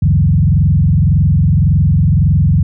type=tone with frequency modulation; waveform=sine; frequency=118.8 Hz; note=A#2; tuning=33 cents sharp; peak=-7 dBFS; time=0.02-2.63 s; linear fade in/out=5 ms; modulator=21.8 Hz; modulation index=2.3; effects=none